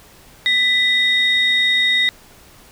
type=tone pair together; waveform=sine; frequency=1988 / 3723 Hz; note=B6 / A#7; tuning=+11 / -3 cents; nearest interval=major seventh; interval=1086 cents; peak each=-15 dBFS; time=0.46-2.09 s; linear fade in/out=0 ms; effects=tanh soft clip ceiling -7 dBFS + pink hiss -46 dBFS RMS until 2.71 s